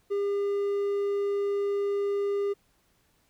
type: tone with hard clipping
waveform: triangle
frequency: 402.8 Hz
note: G4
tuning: 47 cents sharp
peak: -26 dBFS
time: 0.1-2.54 s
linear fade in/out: 20 ms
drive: 6 dB
effects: pink hiss -68 dBFS RMS until 3.29 s